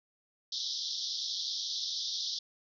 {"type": "band-pass noise", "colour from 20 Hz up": "pink", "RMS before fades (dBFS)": -36, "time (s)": [0.52, 2.39], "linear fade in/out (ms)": 5, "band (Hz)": [3400, 5800], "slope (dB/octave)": 96, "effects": []}